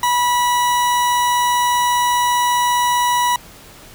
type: tone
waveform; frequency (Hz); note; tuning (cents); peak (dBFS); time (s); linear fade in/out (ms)
40% pulse; 975; B5; -23; -13; 0.03-3.36; 2
effects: pink hiss -41 dBFS RMS until 3.94 s